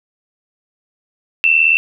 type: tone pair together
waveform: sine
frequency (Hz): 2637 / 2716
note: E7 / F7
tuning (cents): 0 / -49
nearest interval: minor second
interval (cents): 51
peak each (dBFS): -12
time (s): 1.44-1.77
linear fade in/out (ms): 0
effects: none